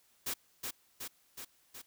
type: noise with echo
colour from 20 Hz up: white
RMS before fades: -36 dBFS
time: 0.26-0.34 s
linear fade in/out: 10 ms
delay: 370 ms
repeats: 4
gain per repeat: -3 dB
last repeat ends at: 1.82 s
effects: white hiss -69 dBFS RMS until 1.86 s